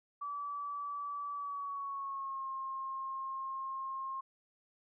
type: tone with pitch glide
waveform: sine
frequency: 1152 to 1068.7 Hz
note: D6 to C6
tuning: -34 to +36 cents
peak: -37 dBFS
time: 0.21-4.21 s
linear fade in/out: 10 ms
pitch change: -130 cents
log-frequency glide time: 1.34-2.49 s
effects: none